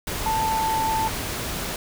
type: tone in noise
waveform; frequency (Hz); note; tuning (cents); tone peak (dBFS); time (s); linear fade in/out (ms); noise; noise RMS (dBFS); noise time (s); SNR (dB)
sine; 885; A5; +10; -21; 0.26-1.08; 2; pink; -29; 0.07-1.76; +5
effects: none